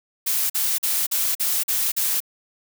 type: noise bursts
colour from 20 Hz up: blue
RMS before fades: -22 dBFS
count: 7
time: 0.26-2.204 s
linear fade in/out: 10 ms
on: 240 ms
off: 44 ms
effects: none